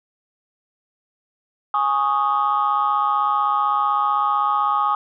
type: chord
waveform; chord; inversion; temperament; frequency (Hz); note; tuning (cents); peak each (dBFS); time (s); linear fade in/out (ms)
sine; Ab suspended fourth; none; equal; 830.6 / 1108.7 / 1244.5; Ab5 / Db6 / Eb6; 0 / 0 / 0; -21 / -21 / -19; 1.74-4.95; 2
effects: tanh soft clip ceiling -10 dBFS